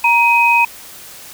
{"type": "tone pair together", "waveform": "sine", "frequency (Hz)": [940.1, 2517], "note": ["A#5", "D#7"], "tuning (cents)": [14, 19], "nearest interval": "octave + perfect fourth", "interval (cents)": 1705, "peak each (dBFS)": [-12, -11], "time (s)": [0.04, 0.65], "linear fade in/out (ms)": 5, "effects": ["white hiss -36 dBFS RMS until 1.33 s"]}